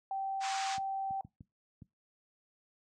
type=tone; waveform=sine; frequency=777 Hz; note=G5; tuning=16 cents flat; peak=-33 dBFS; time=0.11-1.21 s; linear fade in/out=2 ms
type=band-pass noise; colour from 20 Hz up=pink; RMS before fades=-40 dBFS; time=0.4-0.79 s; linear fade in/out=50 ms; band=960 to 7700 Hz; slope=48 dB/octave
type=clicks; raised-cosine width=5 ms; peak=-35 dBFS; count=5; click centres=0.781 / 1.108 / 1.249 / 1.408 / 1.821 s
effects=noise-tail reverb RT60 0.2 s tail -20 dB re dry + high-pass 100 Hz 12 dB/octave